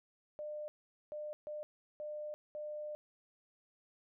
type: tone bursts at uneven times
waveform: sine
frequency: 601 Hz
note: D5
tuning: 40 cents sharp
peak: -40 dBFS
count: 5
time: 0.39-0.68 / 1.12-1.33 / 1.47-1.63 / 2-2.34 / 2.55-2.95 s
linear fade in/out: 0 ms
effects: none